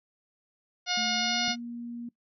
harmonic tone, 718 Hz, F5, 48 cents sharp, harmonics 1 / 2 / 3 / 4 / 5 / 6 / 7 / 8, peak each -34 / -34 / -34 / -34 / -34 / -34 / -34 / -34 dBFS, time 0.86-1.56 s, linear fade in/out 50 ms
sine tone with pitch glide, 220 to 237.2 Hz, A3 to A#3, 0 to +30 cents, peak -35 dBFS, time 0.97-2.09 s, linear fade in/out 5 ms, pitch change +130 cents, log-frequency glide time 1.15-1.43 s
sine tone with exponential decay, 215.5 Hz, A3, 36 cents flat, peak -32 dBFS, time 1.48-1.59 s, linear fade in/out 0 ms, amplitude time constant 22 ms
effects noise-tail reverb RT60 0.1 s tail -20 dB re dry

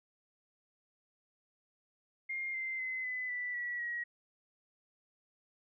sine tone with pitch steps, 2121 / 2083 / 2046 / 2010 / 1974.4 / 1939.4 / 1904.9 Hz, C7 / C7 / C7 / B6 / B6 / B6 / A#6, +23 / -8 / -39 / +30 / -1 / -32 / +37 cents, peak -35 dBFS, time 2.29-4.04 s, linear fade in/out 10 ms, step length 250 ms, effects none

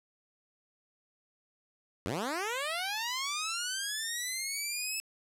10% pulse linear sweep, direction up, 78.3 to 2628 Hz, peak -24 dBFS, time 2.06-5 s, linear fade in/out 0 ms, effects low-pass 12000 Hz 12 dB/octave

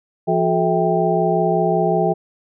sine tone cluster, 170.2 / 365.9 / 431.3 / 653 / 788 Hz, F3 / F#4 / A4 / E5 / G5, -44 / -19 / -35 / -17 / +9 cents, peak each -21 dBFS, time 0.27-2.14 s, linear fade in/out 20 ms, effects none

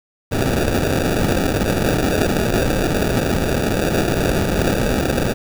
blue noise with sample-and-hold, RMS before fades -18 dBFS, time 0.31-5.34 s, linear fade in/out 20 ms, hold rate 1050 Hz, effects none

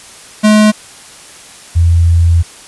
square / sine tone pair in turn, 213 / 84.53 Hz, G#3 / E2, +44 / +44 cents, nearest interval octave + major third, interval 1600 cents, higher first, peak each -5 dBFS, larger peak neither, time 0.43-0.72 / 1.75-2.43 s, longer second, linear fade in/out 20 ms, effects white hiss -35 dBFS RMS until 2.67 s + resampled to 24000 Hz

